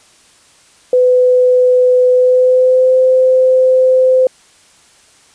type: tone with pitch glide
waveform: sine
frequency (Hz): 502 to 515.2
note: B4 to C5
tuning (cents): +28 to -27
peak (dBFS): -6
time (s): 0.93-4.27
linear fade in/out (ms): 2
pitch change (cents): +45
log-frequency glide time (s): 2.11-2.96
effects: white hiss -47 dBFS RMS until 5.34 s + resampled to 22050 Hz